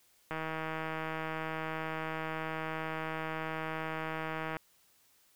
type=click train; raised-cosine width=0.5 ms; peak=-22 dBFS; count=678; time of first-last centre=0.31-4.568 s; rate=159 Hz; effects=white hiss -67 dBFS RMS until 5.35 s